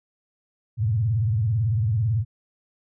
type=tone with vibrato; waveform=sine; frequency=110 Hz; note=A2; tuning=in tune; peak=-19 dBFS; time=0.77-2.25 s; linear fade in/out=50 ms; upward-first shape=sine; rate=18 Hz; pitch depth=220 cents each way; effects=none